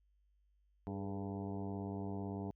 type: harmonic tone with a mistuned harmonic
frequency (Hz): 98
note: G2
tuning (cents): 0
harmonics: 1 / 2 / 3 / 4 / 5 / 6 / 7 / 8 / 9 / 10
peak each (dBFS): -44 / -43 / -46 / -48 / -55 / -59 / -52 / -56 / -55 / -63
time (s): 0.87-2.51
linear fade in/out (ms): 0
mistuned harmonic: 4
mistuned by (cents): +66
effects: added 50 Hz sine -70 dBFS peak until 2.55 s